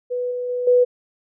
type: tone with level steps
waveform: sine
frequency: 493.9 Hz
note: B4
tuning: in tune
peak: -21 / -23 / -21 / -11 dBFS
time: 0.1-0.85 s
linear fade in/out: 20 ms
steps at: 0.31 / 0.49 / 0.67 s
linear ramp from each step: 5 ms
effects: none

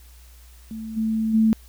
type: tone with level steps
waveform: sine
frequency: 220.9 Hz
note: A3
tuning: 7 cents sharp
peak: -30 / -20 / -14 dBFS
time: 0.71-1.53 s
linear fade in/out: 0 ms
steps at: 0.96 / 1.33 s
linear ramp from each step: 20 ms
effects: added 60 Hz sine -45 dBFS peak until 1.68 s + white hiss -54 dBFS RMS until 1.68 s

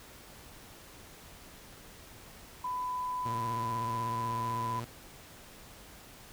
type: tone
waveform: sine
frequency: 1000 Hz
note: B5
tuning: 21 cents sharp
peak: -32 dBFS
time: 2.64-4.8 s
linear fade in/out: 5 ms
type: tone with vibrato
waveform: sawtooth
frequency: 116.54 Hz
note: A#2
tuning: in tune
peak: -33 dBFS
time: 3.25-4.85 s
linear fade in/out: 10 ms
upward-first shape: square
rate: 16 Hz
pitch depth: 41 cents each way
effects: pink hiss -52 dBFS RMS until 6.32 s

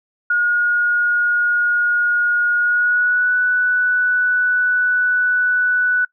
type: tone with pitch glide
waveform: sine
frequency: 1438 to 1484.4 Hz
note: F#6 to F#6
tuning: -50 to +5 cents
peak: -13 dBFS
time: 0.3-6.05 s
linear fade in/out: 5 ms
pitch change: +55 cents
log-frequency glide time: 2.57-3.36 s
effects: noise-tail reverb RT60 0.1 s tail -23 dB re dry

